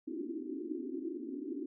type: band-pass noise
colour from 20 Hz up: pink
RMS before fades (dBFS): -40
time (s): 0.07-1.66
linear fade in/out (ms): 10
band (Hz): 250 to 380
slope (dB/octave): 96
effects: none